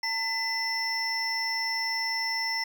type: tone cluster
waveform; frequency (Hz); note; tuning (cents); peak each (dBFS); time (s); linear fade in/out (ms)
triangle; 900 / 2009 / 5360; A5 / B6 / E8; +39 / +29 / +28; -33 / -29 / -29; 0.03-2.64; 5
effects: 9-bit